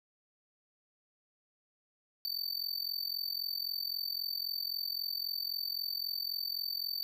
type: tone with amplitude modulation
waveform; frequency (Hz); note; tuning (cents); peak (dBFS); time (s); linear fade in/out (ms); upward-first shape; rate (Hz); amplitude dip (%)
square; 4568; D8; -49; -31; 2.25-7.03; 0; sine; 43.8; 90
effects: none